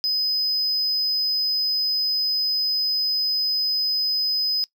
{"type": "tone", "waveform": "triangle", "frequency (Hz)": 5030, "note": "D#8", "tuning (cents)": 18, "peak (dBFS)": -19, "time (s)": [0.04, 4.64], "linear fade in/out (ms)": 0, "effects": ["noise-tail reverb RT60 0.1 s tail -19 dB re dry"]}